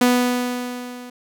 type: tone with level ramp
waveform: sawtooth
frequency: 246.9 Hz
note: B3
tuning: in tune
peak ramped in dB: -8 to -31 dBFS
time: 0.01-1.1 s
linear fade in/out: 5 ms
effects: none